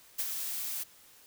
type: noise with ADSR envelope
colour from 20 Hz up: blue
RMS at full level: -31 dBFS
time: 0.18-0.84 s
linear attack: 15 ms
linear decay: 47 ms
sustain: -5 dB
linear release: 15 ms
effects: white hiss -58 dBFS RMS until 1.26 s